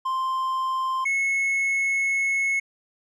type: tone pair in turn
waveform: triangle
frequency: 1046.5 / 2188 Hz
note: C6 / C#7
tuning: 0 / -23 cents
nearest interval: octave + minor second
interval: 1277 cents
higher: second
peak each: -21 / -19 dBFS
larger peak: second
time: 0.05-1.05 / 1.05-2.6 s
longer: second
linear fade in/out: 10 ms
effects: resampled to 32000 Hz